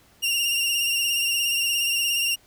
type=tone with vibrato; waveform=sawtooth; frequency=2794 Hz; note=F7; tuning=in tune; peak=-18 dBFS; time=0.22-2.36 s; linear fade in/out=20 ms; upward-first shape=sine; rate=17 Hz; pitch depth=38 cents each way; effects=pink hiss -57 dBFS RMS until 2.46 s